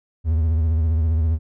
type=tone with vibrato; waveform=triangle; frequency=80.1 Hz; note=E2; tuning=49 cents flat; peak=-14 dBFS; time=0.24-1.39 s; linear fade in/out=50 ms; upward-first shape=sine; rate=15 Hz; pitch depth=82 cents each way; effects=none